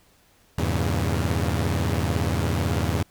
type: chord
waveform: sawtooth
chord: E diminished seventh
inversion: none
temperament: equal with one note detuned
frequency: 82.41 / 100.12 / 116.54 / 138.59 Hz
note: E2 / G2 / Bb2 / Db3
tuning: 0 / +37 / 0 / 0 cents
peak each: -21 / -23 / -26 / -26 dBFS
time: 0.58-3.03 s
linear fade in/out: 5 ms
effects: pink hiss -59 dBFS RMS until 3.1 s